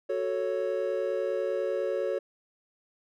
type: chord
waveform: triangle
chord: F# minor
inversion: none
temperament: equal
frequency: 370 / 440 / 554.4 Hz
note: F#4 / A4 / C#5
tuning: 0 / 0 / 0 cents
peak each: -31 / -30 / -28 dBFS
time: 0.09-2.19 s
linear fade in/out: 10 ms
effects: none